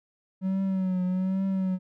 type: tone with vibrato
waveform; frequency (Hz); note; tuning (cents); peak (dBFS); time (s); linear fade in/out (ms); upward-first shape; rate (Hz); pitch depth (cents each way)
triangle; 187.5; F#3; +23; -22; 0.41-1.79; 50; triangle; 1.2; 59
effects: none